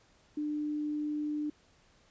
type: tone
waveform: sine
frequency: 299 Hz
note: D4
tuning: 31 cents sharp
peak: -31 dBFS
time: 0.37-1.5 s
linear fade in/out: 5 ms
effects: pink hiss -65 dBFS RMS until 2.1 s + resampled to 16000 Hz

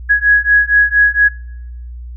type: beating tone pair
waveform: sine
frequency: 1665 / 1669.3 Hz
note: G#6 / G#6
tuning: +4 / +8 cents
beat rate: 4.3 Hz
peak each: -11 dBFS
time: 0.09-1.29 s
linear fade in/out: 20 ms
effects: noise-tail reverb RT60 0.9 s tail -25 dB re dry + added 60 Hz sine -26 dBFS peak until 2.16 s

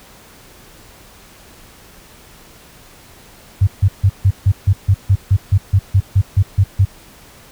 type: tone bursts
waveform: sine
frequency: 97.1 Hz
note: G2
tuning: 16 cents flat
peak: -7 dBFS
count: 16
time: 3.61-6.852 s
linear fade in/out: 10 ms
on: 62 ms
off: 150 ms
effects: pink hiss -43 dBFS RMS until 7.51 s

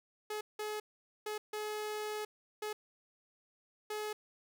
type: tone bursts at uneven times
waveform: sawtooth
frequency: 424.5 Hz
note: G#4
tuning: 38 cents sharp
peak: -33 dBFS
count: 6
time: 0.3-0.41 / 0.59-0.8 / 1.26-1.38 / 1.53-2.25 / 2.62-2.73 / 3.9-4.13 s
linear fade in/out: 5 ms
effects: none

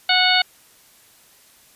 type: harmonic tone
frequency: 735 Hz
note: F#5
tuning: 12 cents flat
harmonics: 1 / 2 / 3 / 4 / 5 / 6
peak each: -21 / -21 / -21 / -21 / -21 / -21 dBFS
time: 0.09-0.42 s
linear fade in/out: 5 ms
effects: white hiss -52 dBFS RMS until 1.75 s + resampled to 32000 Hz

